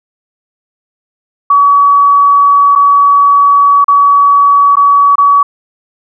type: tone with dropouts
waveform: sine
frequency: 1135 Hz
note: C#6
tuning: 41 cents sharp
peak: -3 dBFS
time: 1.5-5.43 s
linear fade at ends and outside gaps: 5 ms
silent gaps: 2.753-2.758 / 3.844-3.881 / 4.756-4.768 / 5.156-5.181 s
effects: none